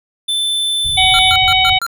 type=tone with pitch glide; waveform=square; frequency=3529 to 3509 Hz; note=A7 to A7; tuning=+4 to -5 cents; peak=-15 dBFS; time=0.28-1.32 s; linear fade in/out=10 ms; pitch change=-9 cents; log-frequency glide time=0.85-1.1 s
type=low-pass noise; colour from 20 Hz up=white; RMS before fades=-28 dBFS; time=0.84-1.78 s; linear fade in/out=5 ms; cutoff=130 Hz; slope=48 dB/octave
type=harmonic tone; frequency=752 Hz; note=F#5; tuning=28 cents sharp; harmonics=1 / 3 / 4 / 5; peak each=-15 / -15 / -15 / -15 dBFS; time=0.97-1.79 s; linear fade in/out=10 ms
type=tone bursts; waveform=square; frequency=1377 Hz; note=F6; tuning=25 cents flat; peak=-18 dBFS; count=5; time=1.14-1.865 s; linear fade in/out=0 ms; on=49 ms; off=120 ms
effects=none